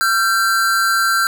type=tone pair together; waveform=square; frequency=1364 / 1566.2 Hz; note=F6 / G6; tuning=-41 / -2 cents; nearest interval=major second; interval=239 cents; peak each=-17 dBFS; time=0.01-1.27 s; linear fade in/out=0 ms; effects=none